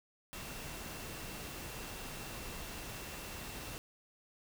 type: tone in noise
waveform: sine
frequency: 2700 Hz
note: E7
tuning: 41 cents sharp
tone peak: -55 dBFS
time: 0.33-3.78 s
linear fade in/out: 0 ms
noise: pink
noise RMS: -45 dBFS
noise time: 0.33-3.78 s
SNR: -13 dB
effects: none